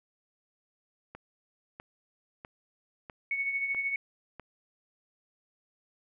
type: click train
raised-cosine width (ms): 0.5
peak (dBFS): -28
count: 6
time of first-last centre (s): 1.15-4.397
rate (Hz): 1.54
type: tone with tremolo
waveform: sine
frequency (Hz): 2217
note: C#7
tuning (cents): 0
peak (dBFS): -26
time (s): 3.31-3.96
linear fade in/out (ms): 2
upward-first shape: triangle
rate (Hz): 13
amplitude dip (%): 60
effects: none